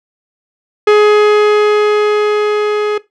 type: tone with level ramp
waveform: 45% pulse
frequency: 420 Hz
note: G#4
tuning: 19 cents sharp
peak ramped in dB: -4 to -12 dBFS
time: 0.87-2.98 s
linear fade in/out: 5 ms
effects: noise-tail reverb RT60 0.2 s tail -18 dB re dry + low-pass 3000 Hz 12 dB/octave